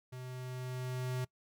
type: tone with level ramp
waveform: square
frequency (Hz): 127.2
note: C3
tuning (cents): -48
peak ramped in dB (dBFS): -44 to -34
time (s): 0.12-1.25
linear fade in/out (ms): 10
effects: noise-tail reverb RT60 0.1 s tail -22 dB re dry